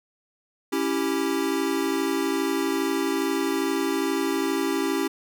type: chord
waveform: square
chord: C# diminished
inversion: none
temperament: equal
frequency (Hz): 277.2 / 329.6 / 392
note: C#4 / E4 / G4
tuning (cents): 0 / 0 / 0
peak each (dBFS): -28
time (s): 0.72-5.08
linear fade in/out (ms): 10
effects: none